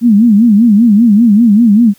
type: tone with vibrato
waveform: sine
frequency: 219.6 Hz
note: A3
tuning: 3 cents flat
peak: -3 dBFS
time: 0.01-1.94 s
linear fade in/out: 50 ms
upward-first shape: sine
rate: 5.1 Hz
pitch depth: 170 cents each way
effects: white hiss -47 dBFS RMS until 1.98 s